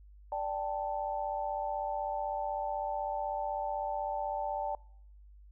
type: chord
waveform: sine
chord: D suspended fourth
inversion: none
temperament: equal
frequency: 587.3 / 784 / 880 Hz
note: D5 / G5 / A5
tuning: 0 / 0 / 0 cents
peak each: -37 / -36 / -36 dBFS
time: 0.32-4.75 s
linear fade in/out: 2 ms
effects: noise-tail reverb RT60 0.7 s tail -25 dB re dry + added 50 Hz sine -52 dBFS peak until 5.51 s